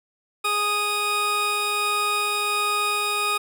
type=tone pair together; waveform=20% pulse; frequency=414.8 / 1243 Hz; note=G#4 / D#6; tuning=-2 / -2 cents; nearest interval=octave + perfect fifth; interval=1900 cents; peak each=-25 / -17 dBFS; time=0.44-3.38 s; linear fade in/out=10 ms; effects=none